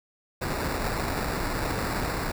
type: noise with sample-and-hold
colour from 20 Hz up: pink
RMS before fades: -29 dBFS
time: 0.41-2.32 s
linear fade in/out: 10 ms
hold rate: 3150 Hz
effects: none